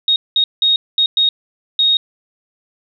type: tone bursts at uneven times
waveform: sine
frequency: 3739 Hz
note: A#7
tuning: 4 cents sharp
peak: -10 dBFS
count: 6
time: 0.08-0.16 / 0.36-0.44 / 0.62-0.76 / 0.98-1.06 / 1.17-1.29 / 1.79-1.97 s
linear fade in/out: 2 ms
effects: none